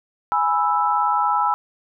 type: chord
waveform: sine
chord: E major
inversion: first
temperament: equal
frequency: 830.6 / 987.8 / 1318.5 Hz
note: G#5 / B5 / E6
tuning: 0 / 0 / 0 cents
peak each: -21 dBFS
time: 0.32-1.54 s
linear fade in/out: 0 ms
effects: none